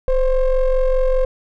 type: ring-modulated tone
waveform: triangle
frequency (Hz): 269.5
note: C#4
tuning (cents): -49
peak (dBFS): -8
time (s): 0.08-1.25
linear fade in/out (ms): 2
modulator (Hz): 247
effects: none